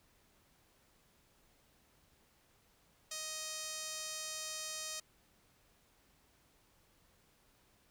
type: tone with band-pass filter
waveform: sawtooth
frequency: 626 Hz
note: D#5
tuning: 10 cents sharp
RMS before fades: -43 dBFS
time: 3.11-5 s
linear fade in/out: 5 ms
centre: 6600 Hz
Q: 1.6
effects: pink hiss -70 dBFS RMS until 7.9 s